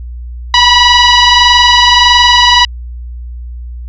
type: tone with frequency modulation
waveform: sine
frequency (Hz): 987.8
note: B5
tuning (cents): 0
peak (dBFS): -3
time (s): 0.54-2.65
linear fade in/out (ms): 2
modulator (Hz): 977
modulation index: 3.7
effects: added 60 Hz sine -21 dBFS peak until 3.88 s